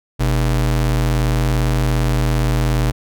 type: ring-modulated tone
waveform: square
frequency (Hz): 89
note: F2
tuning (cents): +33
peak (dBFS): -12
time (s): 0.19-2.92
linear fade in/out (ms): 20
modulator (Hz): 38.7
effects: none